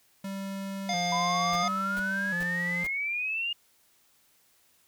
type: tone with vibrato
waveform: square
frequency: 185 Hz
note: F#3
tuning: in tune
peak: -34 dBFS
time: 0.24-2.84 s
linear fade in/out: 5 ms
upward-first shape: square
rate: 0.72 Hz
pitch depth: 93 cents each way
type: harmonic tone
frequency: 706 Hz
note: F5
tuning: 19 cents sharp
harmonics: 1 / 3 / 5 / 7 / 9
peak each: -29 / -34 / -36 / -37 / -39 dBFS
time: 0.89-1.68 s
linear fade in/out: 2 ms
type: exponential sweep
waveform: sine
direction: up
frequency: 987.8 to 2856 Hz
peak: -28 dBFS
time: 1.12-3.53 s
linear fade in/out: 5 ms
type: noise bursts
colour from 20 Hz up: pink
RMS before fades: -41 dBFS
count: 4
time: 1.53-2.868 s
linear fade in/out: 0 ms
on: 27 ms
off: 410 ms
effects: white hiss -65 dBFS RMS until 4.87 s